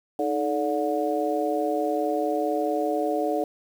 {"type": "harmonic tone with a mistuned harmonic", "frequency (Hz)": 144.8, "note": "D3", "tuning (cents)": -24, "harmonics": [2, 3, 4, 5], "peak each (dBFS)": [-28, -28, -28, -28], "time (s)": [0.19, 3.44], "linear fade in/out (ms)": 2, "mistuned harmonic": 2, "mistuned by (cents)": 120, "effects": ["8-bit"]}